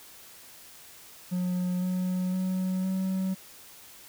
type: tone with pitch steps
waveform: triangle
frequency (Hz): 180.5 / 183.23 / 186 / 188.82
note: F#3 / F#3 / F#3 / F#3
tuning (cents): -43 / -17 / +9 / +35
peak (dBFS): -24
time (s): 1.31-3.35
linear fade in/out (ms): 20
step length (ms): 510
effects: white hiss -50 dBFS RMS until 4.08 s